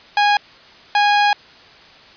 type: tone bursts at uneven times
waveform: sawtooth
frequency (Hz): 824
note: G#5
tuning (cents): -14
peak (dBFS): -8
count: 2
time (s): 0.17-0.37 / 0.95-1.33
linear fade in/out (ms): 2
effects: white hiss -44 dBFS RMS until 2.16 s + resampled to 11025 Hz